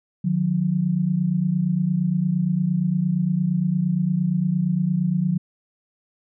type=tone pair together; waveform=sine; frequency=152.5 / 181.17 Hz; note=D#3 / F#3; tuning=-34 / -36 cents; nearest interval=minor third; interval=298 cents; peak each=-23 / -20 dBFS; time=0.24-5.38 s; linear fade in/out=10 ms; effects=none